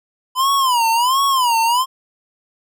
square tone with vibrato, 1002 Hz, B5, 25 cents sharp, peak -14 dBFS, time 0.35-1.86 s, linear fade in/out 50 ms, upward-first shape sine, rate 1.4 Hz, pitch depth 180 cents each way, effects none

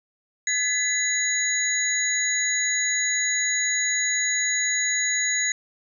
sine tone cluster, 1712 / 2004 / 3950 / 6720 Hz, A6 / B6 / B7 / G#8, -48 / +25 / 0 / +19 cents, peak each -31 / -25 / -31 / -24 dBFS, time 0.47-5.52 s, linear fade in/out 2 ms, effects none

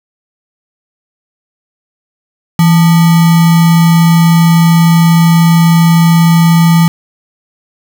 sine tone with sample-and-hold, 166.4 Hz, E3, 17 cents sharp, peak -3 dBFS, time 2.59-6.88 s, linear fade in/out 2 ms, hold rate 1050 Hz, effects none

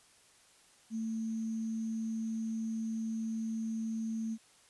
sine tone with sample-and-hold, 223.3 Hz, A3, 26 cents sharp, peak -33 dBFS, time 0.9-4.38 s, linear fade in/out 50 ms, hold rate 6300 Hz, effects white hiss -63 dBFS RMS until 4.69 s + resampled to 24000 Hz

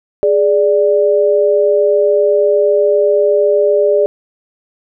sine tone pair together, 415.3 / 587.3 Hz, G#4 / D5, 0 / 0 cents, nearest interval tritone, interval 600 cents, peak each -11 dBFS, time 0.23-4.06 s, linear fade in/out 0 ms, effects none

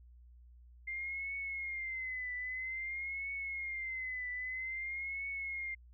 sine tone with vibrato, 2096 Hz, C7, 2 cents sharp, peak -37 dBFS, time 0.87-5.75 s, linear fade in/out 10 ms, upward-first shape triangle, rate 0.51 Hz, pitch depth 100 cents each way, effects added 60 Hz sine -55 dBFS peak until 5.93 s

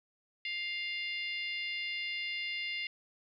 harmonic tone, 700 Hz, F5, 4 cents sharp, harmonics 3 / 4 / 5 / 6 / 7, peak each -37 / -39 / -46 / -49 / -48 dBFS, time 0.45-2.87 s, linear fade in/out 2 ms, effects 12-bit

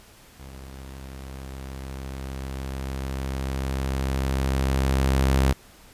sawtooth tone with level ramp, 66.7 Hz, C2, 34 cents sharp, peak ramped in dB -36 to -13 dBFS, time 0.39-5.53 s, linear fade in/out 10 ms, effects pink hiss -51 dBFS RMS until 5.93 s + resampled to 32000 Hz

